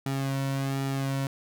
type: tone with flanger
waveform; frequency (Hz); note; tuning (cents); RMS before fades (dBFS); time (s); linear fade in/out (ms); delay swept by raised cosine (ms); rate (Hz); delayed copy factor
sawtooth; 136.2; C#3; -30; -29; 0.06-1.27; 2; 1.9 to 2.47; 1.3; -0.65
effects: none